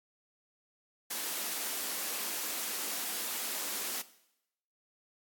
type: high-pass noise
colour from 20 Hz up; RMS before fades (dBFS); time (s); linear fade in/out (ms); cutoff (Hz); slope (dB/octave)
white; -36; 1.1-4.02; 10; 200; 48
effects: noise-tail reverb RT60 0.8 s tail -17 dB re dry + AAC 64 kbps